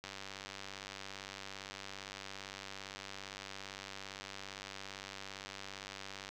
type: click train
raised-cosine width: 0.2 ms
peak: -27 dBFS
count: 611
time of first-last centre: 0.04-6.29 s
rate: 97.6 Hz
effects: none